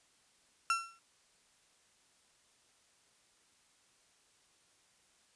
35% pulse tone with exponential decay, 1354 Hz, E6, 46 cents sharp, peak -24 dBFS, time 0.7-0.99 s, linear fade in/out 1 ms, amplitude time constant 62 ms, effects white hiss -69 dBFS RMS until 5.35 s + resampled to 22050 Hz

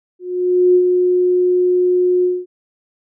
sine tone with ADSR envelope, 361.1 Hz, F#4, 42 cents flat, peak -7 dBFS, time 0.19-2.46 s, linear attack 560 ms, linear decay 72 ms, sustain -4 dB, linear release 220 ms, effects none

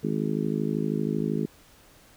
harmonic tone, 52.8 Hz, G#1, 29 cents sharp, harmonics 3 / 4 / 5 / 6 / 7 / 8, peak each -30 / -29 / -32 / -33 / -34 / -34 dBFS, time 0.03-1.46 s, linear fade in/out 10 ms, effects pink hiss -55 dBFS RMS until 2.16 s

